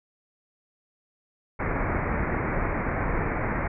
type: low-pass noise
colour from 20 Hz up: pink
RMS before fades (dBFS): -27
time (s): 1.59-3.68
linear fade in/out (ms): 10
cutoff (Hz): 2300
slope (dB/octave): 96
effects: none